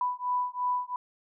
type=beating tone pair; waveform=sine; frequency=990 / 992.9 Hz; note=B5 / B5; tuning=+4 / +9 cents; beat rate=2.9 Hz; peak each=-30 dBFS; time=0.01-0.96 s; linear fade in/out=2 ms; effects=none